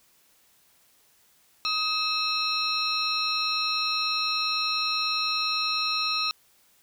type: tone cluster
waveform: sine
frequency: 1260 / 2612 / 3831 / 4148 / 5530 Hz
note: D#6 / E7 / A#7 / C8 / F8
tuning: +21 / -17 / +47 / -16 / -18 cents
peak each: -30 / -31 / -31 / -28 / -32 dBFS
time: 1.65-6.31 s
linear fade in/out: 0 ms
effects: tanh soft clip ceiling -15 dBFS + white hiss -62 dBFS RMS until 6.82 s

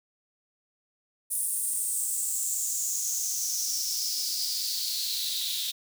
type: noise with high-pass filter sweep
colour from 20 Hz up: white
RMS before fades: -30 dBFS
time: 1.3-5.72 s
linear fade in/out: 20 ms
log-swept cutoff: 9800 to 3600 Hz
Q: 5.8
effects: none

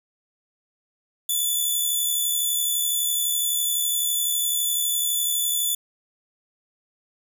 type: tone with amplitude modulation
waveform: 5% pulse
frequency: 3478 Hz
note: A7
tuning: 21 cents flat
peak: -12 dBFS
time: 1.29-5.75 s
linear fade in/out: 5 ms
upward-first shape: sine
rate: 71.9 Hz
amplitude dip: 35%
effects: 8-bit

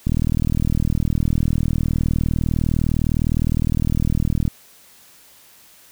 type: click train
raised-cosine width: 5 ms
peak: -7 dBFS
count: 176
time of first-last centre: 0.07-4.478 s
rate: 39.7 Hz
effects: white hiss -49 dBFS RMS until 5.91 s

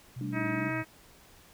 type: tone with vibrato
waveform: sine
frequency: 122.9 Hz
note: B2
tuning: 8 cents flat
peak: -36 dBFS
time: 0.16-0.83 s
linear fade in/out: 10 ms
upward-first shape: triangle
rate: 2.4 Hz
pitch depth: 120 cents each way
type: chord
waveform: sine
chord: G suspended second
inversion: none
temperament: equal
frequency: 196 / 220 / 293.7 Hz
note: G3 / A3 / D4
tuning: 0 / 0 / 0 cents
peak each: -38 / -41 / -36 dBFS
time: 0.21-0.7 s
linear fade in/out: 2 ms
type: harmonic tone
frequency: 317.8 Hz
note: D#4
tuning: 37 cents sharp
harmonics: 1 / 2 / 3 / 4 / 5 / 6 / 7 / 8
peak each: -34 / -39 / -42 / -41 / -39 / -39 / -41 / -42 dBFS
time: 0.32-0.85 s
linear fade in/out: 50 ms
effects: pink hiss -57 dBFS RMS until 1.53 s

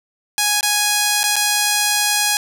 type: tone with dropouts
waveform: 5% pulse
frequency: 830.6 Hz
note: G#5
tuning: in tune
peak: -3 dBFS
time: 0.38-2.37 s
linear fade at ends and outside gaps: 1 ms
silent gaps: 0.609-0.629 / 1.232-1.239 / 1.358-1.364 s
effects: none

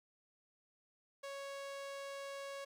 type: tone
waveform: sawtooth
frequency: 554.4 Hz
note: C#5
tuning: in tune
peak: -40 dBFS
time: 1.23-2.65 s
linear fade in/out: 10 ms
effects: low-pass 9000 Hz 12 dB/octave + 12-bit

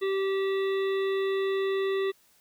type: harmonic tone with a mistuned harmonic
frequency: 388.4 Hz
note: G4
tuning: 16 cents flat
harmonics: 1 / 3 / 5 / 7 / 9 / 10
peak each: -25 / -39 / -38 / -45 / -44 / -48 dBFS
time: 0.01-2.12 s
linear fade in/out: 20 ms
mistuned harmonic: 7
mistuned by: -28 cents
effects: white hiss -63 dBFS RMS until 2.4 s

